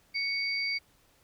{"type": "tone pair together", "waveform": "sine", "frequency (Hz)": [2223, 4671], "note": ["C#7", "D8"], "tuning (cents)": [4, -10], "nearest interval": "octave + minor second", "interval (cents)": 1286, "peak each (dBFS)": [-30, -33], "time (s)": [0.14, 0.79], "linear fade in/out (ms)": 20, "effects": ["pink hiss -65 dBFS RMS until 1.23 s"]}